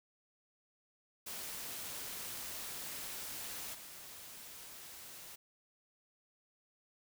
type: noise with level steps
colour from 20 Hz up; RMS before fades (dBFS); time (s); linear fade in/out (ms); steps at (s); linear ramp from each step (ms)
white; -44 / -51; 1.26-5.36; 10; 3.73; 20
effects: none